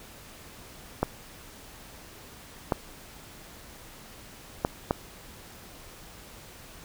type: clicks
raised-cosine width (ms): 1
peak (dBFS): -9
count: 4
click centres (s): 1.03 / 2.722 / 4.649 / 4.909
effects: pink hiss -48 dBFS RMS until 6.84 s